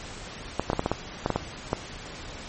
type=clicks; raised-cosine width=1 ms; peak=-9 dBFS; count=10; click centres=0.596 / 0.701 / 0.732 / 0.794 / 0.861 / 0.916 / 1.261 / 1.303 / 1.36 / 1.731 s; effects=pink hiss -40 dBFS RMS until 2.48 s + MP3 32 kbps